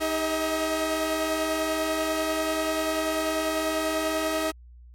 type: tone cluster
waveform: sawtooth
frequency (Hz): 313.9 / 404.5 / 638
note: D#4 / G#4 / D#5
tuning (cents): +15 / -46 / +43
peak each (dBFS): -25 / -30 / -23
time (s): 0-4.52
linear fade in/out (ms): 20
effects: added 60 Hz sine -45 dBFS peak until 4.94 s + MP3 64 kbps